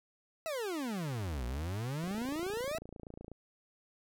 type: exponential two-way sweep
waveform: 40% pulse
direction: down then up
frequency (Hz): 671 to 57.8 to 671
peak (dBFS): -34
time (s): 0.46-2.78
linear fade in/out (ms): 0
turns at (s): 1.45
type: click train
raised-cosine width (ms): 2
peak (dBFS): -33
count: 37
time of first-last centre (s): 2.04-3.317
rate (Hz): 28.2
effects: none